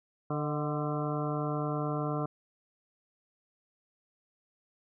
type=harmonic tone with a mistuned harmonic; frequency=148.4 Hz; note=D3; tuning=18 cents sharp; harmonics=1 / 2 / 3 / 4 / 5 / 7 / 8 / 9; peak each=-33 / -36 / -38 / -39 / -40 / -41 / -42 / -43 dBFS; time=0.3-2.26 s; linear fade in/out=5 ms; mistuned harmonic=4; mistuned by=+46 cents; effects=none